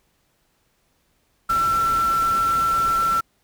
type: tone in noise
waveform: sine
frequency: 1346 Hz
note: E6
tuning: 36 cents sharp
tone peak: -17 dBFS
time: 1.49-3.21 s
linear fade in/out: 10 ms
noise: pink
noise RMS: -33 dBFS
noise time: 1.49-3.21 s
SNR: +13 dB
effects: pink hiss -66 dBFS RMS until 3.43 s